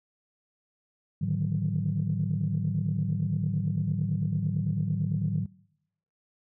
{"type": "tone cluster", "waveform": "sine", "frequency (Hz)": [107.1, 148.8, 157.7, 186.9], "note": ["A2", "D3", "D#3", "F#3"], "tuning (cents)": [-46, 23, 24, 18], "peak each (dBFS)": -30, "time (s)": [1.21, 5.46], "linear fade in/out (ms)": 10, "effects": ["noise-tail reverb RT60 0.8 s tail -24 dB re dry", "tanh soft clip ceiling -17 dBFS"]}